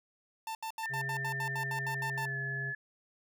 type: tone bursts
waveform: 45% pulse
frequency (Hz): 891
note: A5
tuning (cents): +22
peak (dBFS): -36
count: 12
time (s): 0.47-2.255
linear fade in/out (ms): 2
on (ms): 80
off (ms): 75
type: tone with pitch glide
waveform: sine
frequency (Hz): 1792 to 1715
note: A6 to A6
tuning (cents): +31 to -45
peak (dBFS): -35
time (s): 0.83-2.75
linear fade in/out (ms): 5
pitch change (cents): -76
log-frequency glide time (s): 2.12-2.37
type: harmonic tone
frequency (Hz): 135.8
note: C#3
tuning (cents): -35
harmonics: 1 / 3 / 5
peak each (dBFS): -38 / -48 / -52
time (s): 0.89-2.74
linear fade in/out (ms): 50
effects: none